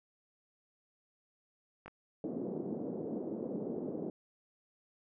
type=clicks; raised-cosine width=0.5 ms; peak=-32 dBFS; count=2; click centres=1.86 / 1.88 s
type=band-pass noise; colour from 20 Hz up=pink; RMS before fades=-39 dBFS; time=2.24-4.1 s; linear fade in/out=2 ms; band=200 to 490 Hz; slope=24 dB/octave
effects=none